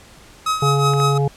45% pulse tone with tremolo, 1272 Hz, D#6, 38 cents sharp, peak -15 dBFS, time 0.46-1.18 s, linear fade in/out 5 ms, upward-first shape triangle, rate 5.5 Hz, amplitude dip 75%
harmonic tone, 140.3 Hz, C#3, 21 cents sharp, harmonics 1 / 3 / 5 / 6, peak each -16 / -21 / -28 / -28 dBFS, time 0.62-1.28 s, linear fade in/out 5 ms
clicks, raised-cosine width 0.5 ms, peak -16 dBFS, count 2, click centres 0.936 / 1.001 s
effects pink hiss -45 dBFS RMS until 1.36 s + low-pass 10000 Hz 12 dB/octave

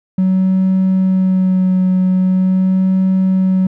triangle tone with vibrato, 186.8 Hz, F#3, 17 cents sharp, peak -7 dBFS, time 0.18-3.67 s, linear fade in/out 5 ms, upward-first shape sine, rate 0.43 Hz, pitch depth 16 cents each way, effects tanh soft clip ceiling -5 dBFS

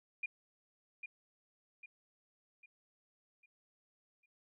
sine tone with echo, 2424 Hz, D#7, 46 cents flat, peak -35 dBFS, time 0.23-0.26 s, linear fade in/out 5 ms, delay 800 ms, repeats 5, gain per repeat -7 dB, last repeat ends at 4.26 s, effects none

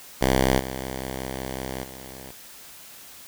5% pulse tone with level steps, 65.41 Hz, C2, in tune, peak -7 / -19 / -29 dBFS, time 0.21-2.32 s, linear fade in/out 5 ms, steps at 0.59 / 1.83 s, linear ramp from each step 5 ms, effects white hiss -45 dBFS RMS until 3.27 s

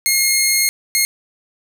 10% pulse tone bursts at uneven times, 2146 Hz, C7, 43 cents sharp, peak -4 dBFS, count 2, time 0.06-0.69 / 0.95-1.05 s, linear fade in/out 0 ms, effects none

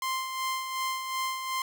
sawtooth tone with tremolo, 1046.5 Hz, C6, in tune, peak -24 dBFS, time 0.02-1.62 s, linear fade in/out 2 ms, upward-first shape sine, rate 2.7 Hz, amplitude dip 50%, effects none

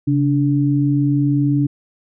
sine tone pair together, 137.02 / 289.9 Hz, C#3 / D4, -20 / -22 cents, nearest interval octave + minor second, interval 1298 cents, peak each -16 dBFS, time 0.07-1.67 s, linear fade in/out 10 ms, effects none

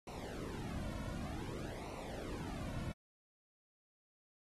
brown noise with flanger, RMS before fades -44 dBFS, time 0.07-2.92 s, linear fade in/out 2 ms, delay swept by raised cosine 0.6 to 2.5 ms, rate 0.54 Hz, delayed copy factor -0.8, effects AAC 32 kbps

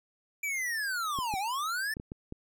square linear two-way sweep, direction down then up, 2350 to 742 to 1795 Hz, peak -31 dBFS, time 0.43-1.94 s, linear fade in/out 5 ms, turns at 1.38 s
clicks, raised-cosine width 3 ms, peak -26 dBFS, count 6, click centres 1.188 / 1.339 / 1.969 / 1.999 / 2.119 / 2.324 s
effects none

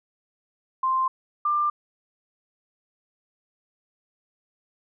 sine tone pair in turn, 1046.5 / 1190.8 Hz, C6 / D6, 0 / +24 cents, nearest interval major second, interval 224 cents, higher second, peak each -20 dBFS, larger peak neither, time 0.83-1.08 / 1.45-1.7 s, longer neither, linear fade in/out 5 ms, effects none

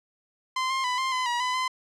sawtooth tone with pitch steps, 1036 / 1059 / 997 / 1051 / 1016 / 960 / 1004 / 1026 Hz, C6 / C6 / B5 / C6 / B5 / B5 / B5 / C6, -17 / +21 / +16 / +7 / +49 / -49 / +28 / -34 cents, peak -21 dBFS, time 0.56-1.68 s, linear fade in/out 5 ms, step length 140 ms, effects low-pass 6000 Hz 12 dB/octave

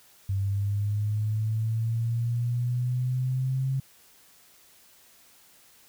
sine linear sweep, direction up, 96.9 to 134.1 Hz, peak -24 dBFS, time 0.29-3.8 s, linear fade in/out 5 ms, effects white hiss -57 dBFS RMS until 5.88 s

